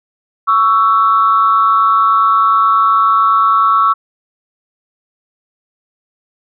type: tone pair together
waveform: sine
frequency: 1117.7 / 1325 Hz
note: C#6 / E6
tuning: +14 / +9 cents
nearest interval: minor third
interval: 295 cents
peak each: -10 dBFS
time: 0.47-3.94 s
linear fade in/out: 20 ms
effects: tanh soft clip ceiling 0 dBFS